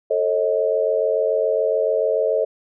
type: tone cluster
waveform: sine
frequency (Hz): 441 / 541 / 628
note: A4 / C#5 / D#5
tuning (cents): +4 / -42 / +16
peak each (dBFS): -21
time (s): 0.1-2.45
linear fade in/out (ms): 10
effects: none